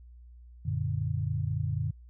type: chord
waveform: sine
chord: Gb augmented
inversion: none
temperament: equal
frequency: 92.5 / 116.54 / 146.83 Hz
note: Gb2 / Bb2 / D3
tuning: 0 / 0 / 0 cents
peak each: -32 / -32 / -32 dBFS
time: 0.65-1.91 s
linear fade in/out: 10 ms
effects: added 60 Hz sine -48 dBFS peak until 2.09 s